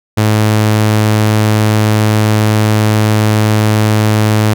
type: tone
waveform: sawtooth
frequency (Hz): 107.4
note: A2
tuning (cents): -41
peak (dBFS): -4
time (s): 0.17-4.54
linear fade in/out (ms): 10
effects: none